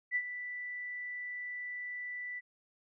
sine tone with ADSR envelope, 1975.5 Hz, B6, in tune, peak -27 dBFS, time 0.11-2.41 s, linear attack 47 ms, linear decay 60 ms, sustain -11 dB, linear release 30 ms, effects none

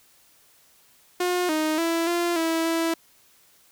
sawtooth tone with pitch steps, 358.2 / 311 / 332.4 / 345.4 / 327 / 329.7 Hz, F4 / D#4 / E4 / F4 / E4 / E4, +44 / -1 / +15 / -19 / -14 / 0 cents, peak -18 dBFS, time 1.2-2.94 s, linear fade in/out 5 ms, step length 290 ms, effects white hiss -58 dBFS RMS until 3.71 s

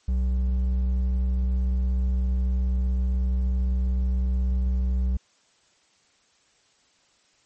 sine tone with hard clipping, 63 Hz, B1, 35 cents sharp, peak -22 dBFS, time 0.08-5.17 s, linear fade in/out 5 ms, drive 5 dB, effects white hiss -63 dBFS RMS until 7.45 s + MP3 32 kbps

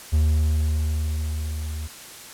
triangle tone with level ramp, 76.8 Hz, D#2, 22 cents flat, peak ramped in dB -13 to -26 dBFS, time 0.12-1.88 s, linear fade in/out 20 ms, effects white hiss -41 dBFS RMS until 2.33 s + low-pass 12000 Hz 12 dB/octave

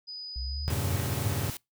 sine tone, 4972 Hz, D#8, 2 cents flat, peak -37 dBFS, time 0.07-0.71 s, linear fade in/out 20 ms
sine linear sweep, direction up, 60.9 to 108.2 Hz, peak -32 dBFS, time 0.36-1.32 s, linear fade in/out 0 ms
40% pulse chord, E diminished seventh, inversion none, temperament equal, 82.41 / 98 / 116.54 / 138.59 Hz, E2 / G2 / Bb2 / Db3, 0 / 0 / 0 / 0 cents, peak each -36 / -32 / -34 / -33 dBFS, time 0.68-1.5 s, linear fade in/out 0 ms
white noise, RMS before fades -39 dBFS, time 0.7-1.57 s, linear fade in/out 2 ms
effects noise-tail reverb RT60 0.2 s tail -24 dB re dry

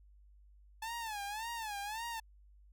sawtooth tone with vibrato, 868 Hz, A5, 24 cents flat, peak -35 dBFS, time 0.82-2.2 s, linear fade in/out 5 ms, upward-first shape sine, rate 1.8 Hz, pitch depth 140 cents each way, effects added 50 Hz sine -58 dBFS peak until 2.72 s

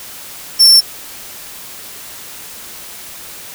40% pulse tone, 5410 Hz, E8, 44 cents sharp, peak -3 dBFS, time 0.59-0.81 s, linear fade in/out 20 ms, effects white hiss -32 dBFS RMS until 3.54 s

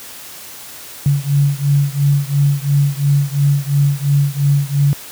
sine beating tone pair, 140.7 / 143.6 Hz, C#3 / D3, +26 / -39 cents, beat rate 2.9 Hz, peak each -14 / -15 dBFS, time 1.06-4.93 s, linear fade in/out 0 ms, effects white hiss -34 dBFS RMS until 5.11 s + high-pass 60 Hz 12 dB/octave

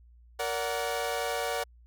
sawtooth chord, Bb augmented, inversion none, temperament equal with one note detuned, 466.2 / 576.9 / 740 Hz, Bb4 / D5 / F#5, 0 / -31 / 0 cents, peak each -30 dBFS, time 0.39-1.64 s, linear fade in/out 10 ms, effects added 59 Hz sine -53 dBFS peak until 1.86 s

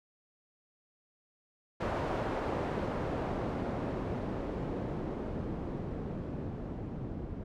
white noise with low-pass filter sweep, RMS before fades -36 dBFS, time 1.8-7.44 s, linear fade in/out 10 ms, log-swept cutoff 810 to 230 Hz, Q 0.72, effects none

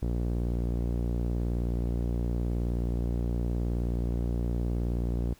sawtooth tone with low-pass filter, 59.1 Hz, A#1, 24 cents sharp, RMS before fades -29 dBFS, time 0.02-5.34 s, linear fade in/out 5 ms, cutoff 410 Hz, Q 0.92, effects pink hiss -59 dBFS RMS until 5.39 s

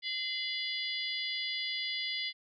harmonic tone with a mistuned harmonic, 686 Hz, F5, 31 cents flat, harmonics 3 / 4 / 5 / 6 / 7, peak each -38 / -41 / -38 / -42 / -40 dBFS, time 0.02-2.33 s, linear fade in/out 50 ms, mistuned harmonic 4, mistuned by +120 cents, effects none

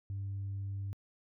sine tone, 98.6 Hz, G2, 11 cents sharp, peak -34 dBFS, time 0.1-0.93 s, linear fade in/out 0 ms, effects tanh soft clip ceiling -33 dBFS

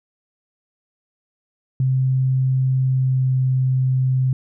sine tone with pitch glide, 130.81 to 129.91 Hz, C3 to C3, 0 to -12 cents, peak -15 dBFS, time 1.8-4.33 s, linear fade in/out 2 ms, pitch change -12 cents, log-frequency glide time 2.82-3.34 s, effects none

